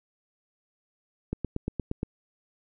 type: click train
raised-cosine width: 3 ms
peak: -16 dBFS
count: 7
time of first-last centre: 1.33-2.031 s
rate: 8.56 Hz
effects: none